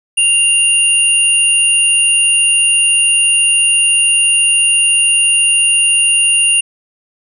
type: tone pair together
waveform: sine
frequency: 2789 / 9523 Hz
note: F7 / D9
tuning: -3 / +23 cents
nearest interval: octave + major sixth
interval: 2126 cents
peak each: -11 dBFS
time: 0.17-6.61 s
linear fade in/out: 10 ms
effects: none